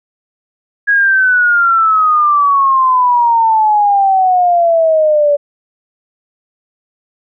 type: exponential sweep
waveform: sine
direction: down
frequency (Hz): 1661.2 to 573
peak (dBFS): -7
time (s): 0.87-5.37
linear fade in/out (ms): 20
effects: none